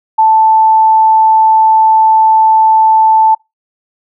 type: tone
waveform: sine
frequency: 880 Hz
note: A5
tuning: in tune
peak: -4 dBFS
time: 0.18-3.35 s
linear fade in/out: 10 ms
effects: noise-tail reverb RT60 0.2 s tail -26 dB re dry